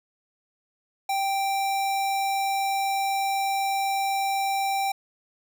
square tone, 784 Hz, G5, in tune, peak -24 dBFS, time 1.09-4.92 s, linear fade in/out 5 ms, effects none

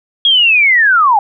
sine linear sweep, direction down, 3322 to 784 Hz, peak -6 dBFS, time 0.25-1.19 s, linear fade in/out 2 ms, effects none

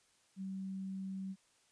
sine tone, 191.4 Hz, G3, 41 cents flat, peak -39 dBFS, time 0.36-1.36 s, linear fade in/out 50 ms, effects white hiss -71 dBFS RMS until 1.71 s + resampled to 22050 Hz

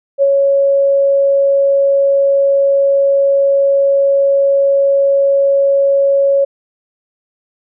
sine tone with ADSR envelope, 554.4 Hz, C#5, in tune, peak -6 dBFS, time 0.18-6.45 s, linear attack 42 ms, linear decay 39 ms, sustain -2 dB, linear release 11 ms, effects none

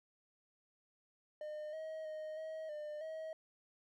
triangle tone with pitch steps, 607 / 633 / 621 / 634 / 601 / 636 Hz, D#5 / D#5 / D#5 / D#5 / D5 / D#5, -43 / +30 / -3 / +32 / +40 / +38 cents, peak -40 dBFS, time 1.41-3.33 s, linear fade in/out 2 ms, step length 320 ms, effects none

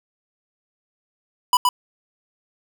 square tone with echo, 990 Hz, B5, 4 cents sharp, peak -13 dBFS, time 1.53-1.57 s, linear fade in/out 2 ms, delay 120 ms, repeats 1, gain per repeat -2 dB, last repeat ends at 1.69 s, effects none

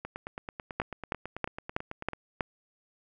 two click trains, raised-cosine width 0.5 ms, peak -22 / -13 dBFS, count 20 / 6, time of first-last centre 0.05-2.133 / 0.8-2.408 s, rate 9.12 / 3.11 Hz, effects none

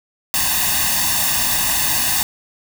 white noise with comb filter, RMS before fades -18 dBFS, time 0.34-2.23 s, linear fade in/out 0 ms, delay 1.1 ms, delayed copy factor +1, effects none

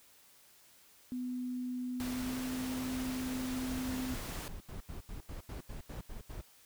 sine tone with pitch glide, 250 to 256 Hz, B3 to C4, +21 to -38 cents, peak -35 dBFS, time 1.12-4.14 s, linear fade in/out 0 ms, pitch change +41 cents, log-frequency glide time 2.04-2.41 s
pink noise, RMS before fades -43 dBFS, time 2-4.48 s, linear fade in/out 0 ms
brown noise bursts, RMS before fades -43 dBFS, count 14, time 3.68-6.413 s, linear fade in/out 5 ms, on 120 ms, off 81 ms
effects white hiss -62 dBFS RMS until 6.65 s

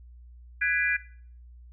sine chord, G# half-diminished seventh, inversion third, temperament just, 1495.1 / 1661.2 / 1993.5 / 2392 Hz, F#6 / G#6 / B6 / D7, +18 / 0 / +16 / +31 cents, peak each -31 / -25 / -31 / -29 dBFS, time 0.61-0.97 s, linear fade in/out 10 ms, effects noise-tail reverb RT60 0.5 s tail -17 dB re dry + added 60 Hz sine -46 dBFS peak until 1.72 s

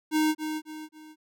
square tone with echo, 309.8 Hz, D#4, 7 cents flat, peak -22 dBFS, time 0.11-0.35 s, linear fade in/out 50 ms, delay 270 ms, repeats 3, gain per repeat -8 dB, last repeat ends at 1.16 s, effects none

